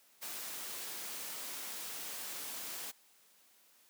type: noise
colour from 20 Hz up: white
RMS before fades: -43 dBFS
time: 0.21-2.92 s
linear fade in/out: 20 ms
effects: white hiss -66 dBFS RMS until 3.89 s + high-pass 200 Hz 12 dB/octave